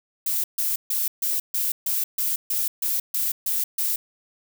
violet noise bursts, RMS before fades -24 dBFS, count 12, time 0.26-3.96 s, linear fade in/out 5 ms, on 180 ms, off 140 ms, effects none

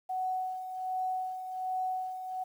sine tone with tremolo, 745 Hz, F#5, 12 cents sharp, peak -29 dBFS, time 0.09-2.44 s, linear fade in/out 10 ms, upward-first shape sine, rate 1.3 Hz, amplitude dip 60%, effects 10-bit

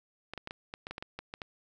clicks, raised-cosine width 0.3 ms, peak -23 dBFS, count 12, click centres 0.336 / 0.377 / 0.474 / 0.509 / 0.739 / 0.869 / 0.91 / 0.981 / 1.025 / 1.19 / 1.339 / 1.418 s, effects none

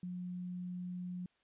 sine tone, 179.6 Hz, F3, 49 cents sharp, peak -39 dBFS, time 0.03-1.26 s, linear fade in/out 2 ms, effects white hiss -75 dBFS RMS until 1.43 s + resampled to 8000 Hz

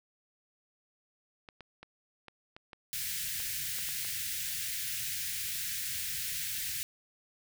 clicks, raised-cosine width 0.3 ms, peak -31 dBFS, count 10, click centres 1.488 / 1.607 / 1.83 / 2.283 / 2.565 / 2.732 / 3.402 / 3.786 / 3.889 / 4.049 s
white band-stop noise, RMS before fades -36 dBFS, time 2.93-6.83 s, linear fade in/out 0 ms, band 170 to 1600 Hz, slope 48 dB/octave
effects none

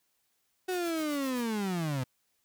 35% pulse linear sweep, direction down, 373.7 to 123.7 Hz, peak -28 dBFS, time 0.68-2.04 s, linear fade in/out 10 ms
white noise with tremolo, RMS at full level -47 dBFS, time 0.71-1.44 s, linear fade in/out 5 ms, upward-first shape sine, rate 7.7 Hz, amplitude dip 85%
effects white hiss -75 dBFS RMS until 2.44 s

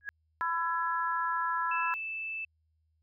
sine tone with exponential growth, 1661.2 Hz, G#6, in tune, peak -30 dBFS, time 0.01-0.09 s, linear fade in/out 0 ms, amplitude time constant 17 ms
harmonic tone, 334.5 Hz, E4, 25 cents sharp, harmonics 3 / 4 / 5, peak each -31 / -33 / -35 dBFS, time 0.41-1.94 s, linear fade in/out 0 ms
sine tone, 2637 Hz, E7, in tune, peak -34 dBFS, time 1.71-2.45 s, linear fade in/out 5 ms
effects added 79 Hz sine -70 dBFS peak until 3.02 s

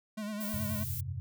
square tone with vibrato, 210.8 Hz, G#3, 26 cents sharp, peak -36 dBFS, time 0.17-0.84 s, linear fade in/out 10 ms, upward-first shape sine, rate 9.5 Hz, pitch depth 57 cents each way
violet noise, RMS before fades -40 dBFS, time 0.4-1.01 s, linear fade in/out 10 ms
sine chord, F suspended second, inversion none, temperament equal, 87.31 / 98 / 130.81 Hz, F2 / G2 / C3, 0 / 0 / 0 cents, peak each -39 dBFS, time 0.54-1.2 s, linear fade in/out 0 ms
effects none

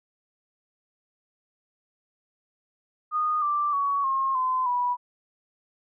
sine tone with pitch steps, 1231 / 1176.1 / 1123.6 / 1073.5 / 1025.6 / 979.9 Hz, D#6 / D6 / C#6 / C6 / C6 / B5, -19 / +2 / +23 / +44 / -35 / -14 cents, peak -22 dBFS, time 3.11-4.97 s, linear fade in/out 50 ms, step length 310 ms, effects none

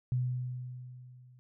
sine tone with level ramp, 125.4 Hz, B2, 27 cents sharp, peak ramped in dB -26 to -55 dBFS, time 0.12-1.39 s, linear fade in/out 0 ms, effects none

